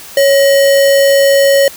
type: tone with sample-and-hold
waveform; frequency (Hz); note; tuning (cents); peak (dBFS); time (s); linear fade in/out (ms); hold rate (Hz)
sine; 554.4; C#5; 0; -5; 0.17-1.68; 2; 2450
effects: white hiss -32 dBFS RMS until 1.76 s

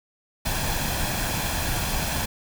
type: noise with comb filter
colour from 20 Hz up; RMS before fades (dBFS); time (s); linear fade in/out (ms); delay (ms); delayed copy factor
pink; -26; 0.45-2.26; 10; 1.2; +0.5
effects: none

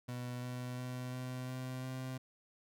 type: tone with pitch steps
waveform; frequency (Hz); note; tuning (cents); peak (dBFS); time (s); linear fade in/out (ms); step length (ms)
30% pulse; 123.47 / 124.69 / 125.92 / 127.16 / 128.42 / 129.68; B2 / B2 / B2 / C3 / C3 / C3; 0 / +17 / +34 / -49 / -32 / -15; -37; 0.08-2.18; 10; 350
effects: none

